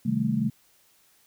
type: chord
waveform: sine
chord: A half-diminished seventh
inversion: first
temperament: equal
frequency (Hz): 130.81 / 155.56 / 196 / 220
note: C3 / Eb3 / G3 / A3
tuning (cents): 0 / 0 / 0 / 0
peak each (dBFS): -30 / -31 / -29 / -25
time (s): 0.05-0.5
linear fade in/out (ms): 10
effects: white hiss -62 dBFS RMS until 1.26 s